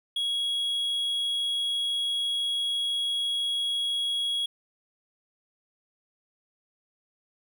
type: tone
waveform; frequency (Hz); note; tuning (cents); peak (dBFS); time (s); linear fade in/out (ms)
triangle; 3322; G#7; 0; -24; 0.16-4.46; 5
effects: none